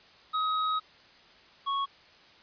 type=tone pair in turn; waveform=square; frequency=1266 / 1106.1 Hz; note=D#6 / C#6; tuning=+30 / -4 cents; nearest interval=major second; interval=234 cents; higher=first; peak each=-27 / -28 dBFS; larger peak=first; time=0.33-0.8 / 1.66-1.86 s; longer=first; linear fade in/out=20 ms; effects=white hiss -56 dBFS RMS until 2.42 s + resampled to 11025 Hz